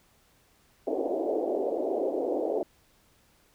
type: band-pass noise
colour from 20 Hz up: pink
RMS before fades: -29 dBFS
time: 0.87-2.63 s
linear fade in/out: 2 ms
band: 300 to 690 Hz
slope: 48 dB/octave
effects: pink hiss -64 dBFS RMS until 3.54 s